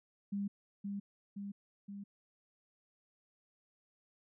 sine tone with echo, 200.6 Hz, G3, 40 cents sharp, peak -34 dBFS, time 0.32-0.48 s, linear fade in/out 10 ms, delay 520 ms, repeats 3, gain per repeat -3 dB, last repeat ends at 2.04 s, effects none

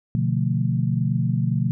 sine chord, B half-diminished seventh, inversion none, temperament equal with one note detuned, 125.05 / 146.83 / 174.61 / 220 Hz, B2 / D3 / F3 / A3, +22 / 0 / 0 / 0 cents, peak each -22 / -25 / -25 / -28 dBFS, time 0.15-1.71 s, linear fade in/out 0 ms, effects none

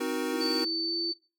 square chord, C half-diminished seventh, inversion none, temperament equal with one note detuned, 261.6 / 311.1 / 370 / 472.9 Hz, C4 / Eb4 / Gb4 / Bb4, 0 / 0 / 0 / +25 cents, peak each -35 dBFS, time 0-0.65 s, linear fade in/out 10 ms
sine tone with pitch glide, 329.6 to 338.5 Hz, E4 to E4, 0 to +46 cents, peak -34 dBFS, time 0.32-1.12 s, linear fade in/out 10 ms, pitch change +46 cents, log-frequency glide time 0.82-0.94 s
sine tone, 4538 Hz, C#8, 40 cents sharp, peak -29 dBFS, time 0.4-1.14 s, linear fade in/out 20 ms
effects noise-tail reverb RT60 0.4 s tail -25 dB re dry

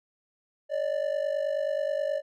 triangle ring-modulated tone, 587.3 Hz, D5, in tune, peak -21 dBFS, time 0.69-2.22 s, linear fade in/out 50 ms, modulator 24.7 Hz, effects none

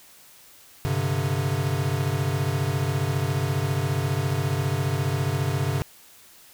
square chord, G suspended fourth, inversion none, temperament equal with one note detuned, 98 / 130.81 / 145.48 Hz, G2 / C3 / D3, 0 / 0 / -16 cents, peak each -29 / -27 / -28 dBFS, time 0.85-5.82 s, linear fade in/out 0 ms, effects white hiss -51 dBFS RMS until 6.53 s

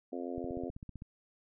harmonic tone, 87.31 Hz, F2, in tune, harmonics 3 / 4 / 5 / 6 / 7 / 8, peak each -40 / -42 / -44 / -46 / -47 / -48 dBFS, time 0.12-0.7 s, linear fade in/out 10 ms
click train, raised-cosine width 5 ms, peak -32 dBFS, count 11, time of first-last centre 0.38-1.021 s, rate 15.6 Hz
effects none

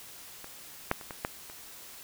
clicks, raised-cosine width 0.5 ms, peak -28 / -10 / -30 / -23 / -14 / -30 dBFS, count 6, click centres 0.444 / 0.914 / 1.012 / 1.108 / 1.249 / 1.499 s, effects white hiss -48 dBFS RMS until 2.03 s

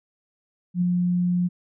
sine tone with ADSR envelope, 177.7 Hz, F3, 30 cents sharp, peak -17 dBFS, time 0.74-1.49 s, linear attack 76 ms, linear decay 7 ms, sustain -2 dB, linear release 26 ms, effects none

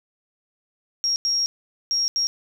sine tone bursts at uneven times, 5588 Hz, F8, in tune, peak -19 dBFS, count 4, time 1.04-1.16 / 1.25-1.46 / 1.91-2.08 / 2.16-2.27 s, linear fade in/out 0 ms, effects 8-bit

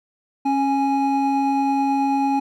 triangle tone pair together, 273.8 / 830.6 Hz, C#4 / G#5, -21 / 0 cents, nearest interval octave + perfect fifth, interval 1921 cents, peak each -18 dBFS, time 0.45-2.4 s, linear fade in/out 10 ms, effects none

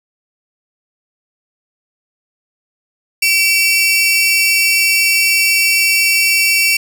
sawtooth tone pair together, 2299 / 2706 Hz, D7 / E7, -37 / +45 cents, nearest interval minor third, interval 282 cents, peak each -10 dBFS, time 3.22-6.77 s, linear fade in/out 5 ms, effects none

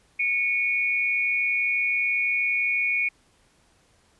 sine tone pair together, 2217 / 2437 Hz, C#7 / D#7, 0 / -37 cents, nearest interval major second, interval 163 cents, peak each -24 / -24 dBFS, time 0.19-3.09 s, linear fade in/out 10 ms, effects pink hiss -62 dBFS RMS until 4.19 s + resampled to 24000 Hz

